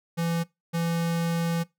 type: tone pair in turn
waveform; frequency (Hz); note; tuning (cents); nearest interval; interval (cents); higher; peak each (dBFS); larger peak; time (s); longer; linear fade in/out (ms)
square; 167.9 / 167.9; E3 / E3; +32 / +32; unison; 0; neither; -25; neither; 0.17-0.44 / 0.73-1.64; second; 20
effects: noise-tail reverb RT60 0.2 s tail -21 dB re dry